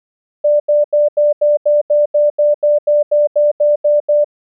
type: tone bursts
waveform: sine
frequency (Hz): 591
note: D5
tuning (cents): +11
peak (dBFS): -8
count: 16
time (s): 0.44-4.245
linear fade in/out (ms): 10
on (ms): 160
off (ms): 83
effects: none